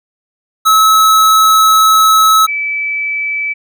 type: tone pair in turn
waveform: square / sine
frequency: 1294 / 2306 Hz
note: E6 / D7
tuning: -32 / -32 cents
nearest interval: minor seventh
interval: 1000 cents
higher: second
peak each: -6 / -14 dBFS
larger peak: first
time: 0.65-2.47 / 2.47-3.54 s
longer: first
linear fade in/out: 20 ms
effects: none